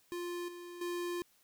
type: tone with level steps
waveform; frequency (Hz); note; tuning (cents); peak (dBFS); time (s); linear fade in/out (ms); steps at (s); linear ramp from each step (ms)
square; 350; F4; +4; -38 / -46 / -36; 0.12-1.22; 0; 0.48 / 0.81; 5
effects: white hiss -69 dBFS RMS until 1.43 s